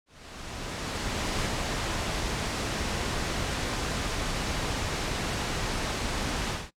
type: noise with ADSR envelope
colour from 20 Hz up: pink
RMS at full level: -28 dBFS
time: 0.06-6.71 s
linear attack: 1400 ms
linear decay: 5 ms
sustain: -2 dB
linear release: 210 ms
effects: noise-tail reverb RT60 0.1 s tail -20 dB re dry + low-pass 7000 Hz 12 dB/octave